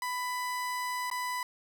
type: tone with dropouts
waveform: 30% pulse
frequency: 995 Hz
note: B5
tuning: 13 cents sharp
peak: -29 dBFS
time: 0.02-1.43 s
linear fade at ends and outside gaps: 2 ms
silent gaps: 1.101-1.113 s
effects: none